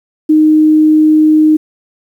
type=tone; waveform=sine; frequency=309.2 Hz; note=D#4; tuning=11 cents flat; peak=-4 dBFS; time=0.29-1.57 s; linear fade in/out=10 ms; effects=7-bit